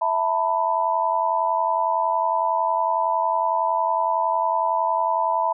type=chord; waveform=sine; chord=E suspended fourth; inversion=none; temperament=equal with one note detuned; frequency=659.3 / 896.9 / 987.8 Hz; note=E5 / A5 / B5; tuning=0 / +33 / 0 cents; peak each=-25 / -23 / -22 dBFS; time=0.01-5.53 s; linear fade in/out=10 ms; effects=none